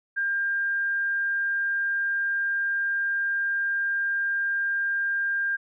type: tone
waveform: sine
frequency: 1600 Hz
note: G6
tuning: 35 cents sharp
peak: -23 dBFS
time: 0.16-5.57 s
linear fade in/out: 20 ms
effects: none